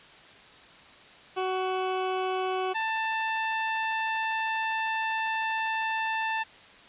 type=tone pair in turn; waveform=20% pulse; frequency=373.8 / 887.4 Hz; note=F#4 / A5; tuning=+18 / +14 cents; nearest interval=octave + minor third; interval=1496 cents; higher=second; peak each=-22 dBFS; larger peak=neither; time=1.36-2.74 / 2.74-6.44 s; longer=second; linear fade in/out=20 ms; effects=white hiss -51 dBFS RMS until 6.88 s + resampled to 8000 Hz